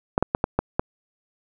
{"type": "clicks", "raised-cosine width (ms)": 1, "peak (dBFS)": -5, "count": 6, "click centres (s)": [0.179, 0.226, 0.349, 0.441, 0.59, 0.795], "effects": []}